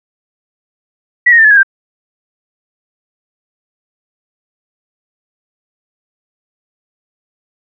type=tone with pitch steps; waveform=sine; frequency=1945 / 1865.8 / 1789.8 / 1716.9 / 1646.9 / 1579.8 Hz; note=B6 / A#6 / A6 / A6 / G#6 / G6; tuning=-27 / +1 / +29 / -43 / -15 / +13 cents; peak=-3 dBFS; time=1.26-1.632 s; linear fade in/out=10 ms; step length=62 ms; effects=none